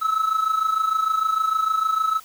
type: tone with amplitude modulation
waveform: triangle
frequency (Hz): 1299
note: E6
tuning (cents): -26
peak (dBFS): -13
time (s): 0.01-2.2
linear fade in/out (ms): 20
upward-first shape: sine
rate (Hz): 26.6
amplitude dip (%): 75
effects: tanh soft clip ceiling -11 dBFS + white hiss -47 dBFS RMS until 2.24 s